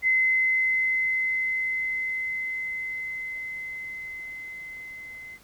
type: tone with level ramp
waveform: sine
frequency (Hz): 2052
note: C7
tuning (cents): -34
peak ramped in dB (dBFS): -18 to -39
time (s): 0.02-5.39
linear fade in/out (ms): 50
effects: pink hiss -55 dBFS RMS until 5.43 s